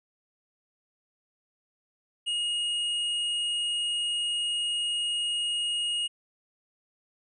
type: tone with tanh clipping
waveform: sine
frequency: 2870 Hz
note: F7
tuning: 47 cents sharp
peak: -28 dBFS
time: 2.26-6.08 s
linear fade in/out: 20 ms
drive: 10 dB
effects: resampled to 24000 Hz